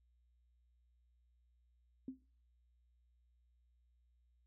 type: tone with exponential decay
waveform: sine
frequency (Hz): 261.6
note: C4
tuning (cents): 0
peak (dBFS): -38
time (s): 2.08-2.22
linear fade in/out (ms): 2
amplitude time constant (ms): 29
effects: noise-tail reverb RT60 0.4 s tail -21 dB re dry + added 60 Hz sine -70 dBFS peak until 4.46 s